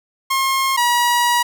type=tone pair in turn; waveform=sawtooth; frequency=1072 / 962 Hz; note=C6 / B5; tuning=+42 / -46 cents; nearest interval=major second; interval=188 cents; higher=first; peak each=-12 / -10 dBFS; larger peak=second; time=0.3-0.77 / 0.77-1.43 s; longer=second; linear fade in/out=10 ms; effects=none